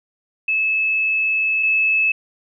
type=tone pair in turn; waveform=sine; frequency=2603 / 2603 Hz; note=E7 / E7; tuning=-22 / -22 cents; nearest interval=unison; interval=0 cents; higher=neither; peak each=-16 / -14 dBFS; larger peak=second; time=0.48-1.63 / 1.63-2.12 s; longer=first; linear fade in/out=5 ms; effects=none